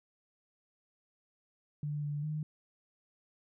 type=tone with pitch steps; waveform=sine; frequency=147.8 / 146.4 / 152.9 Hz; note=D3 / D3 / D#3; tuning=+11 / -5 / -30 cents; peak=-33 dBFS; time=1.83-2.43 s; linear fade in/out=2 ms; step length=200 ms; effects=none